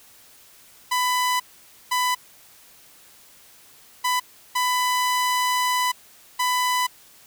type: tone bursts at uneven times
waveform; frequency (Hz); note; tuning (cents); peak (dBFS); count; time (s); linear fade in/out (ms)
sawtooth; 998; B5; +18; -16; 5; 0.91-1.4 / 1.91-2.15 / 4.04-4.2 / 4.55-5.92 / 6.39-6.87; 10
effects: white hiss -51 dBFS RMS until 7.26 s